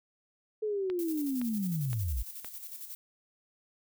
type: linear sweep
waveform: sine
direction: down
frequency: 436.8 to 47.53 Hz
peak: -29 dBFS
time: 0.62-2.23 s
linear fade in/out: 10 ms
type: click train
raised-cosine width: 0.3 ms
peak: -27 dBFS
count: 4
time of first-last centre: 0.9-2.446 s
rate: 1.94 Hz
type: noise with tremolo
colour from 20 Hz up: violet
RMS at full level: -42 dBFS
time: 0.99-2.95 s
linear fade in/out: 0 ms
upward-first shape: square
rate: 11 Hz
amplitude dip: 50%
effects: none